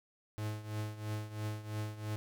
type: tone with tremolo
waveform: 45% pulse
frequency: 106.7 Hz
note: G#2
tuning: 47 cents sharp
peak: -34 dBFS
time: 0.38-2.16 s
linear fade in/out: 0 ms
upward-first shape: triangle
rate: 3 Hz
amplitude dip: 80%
effects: none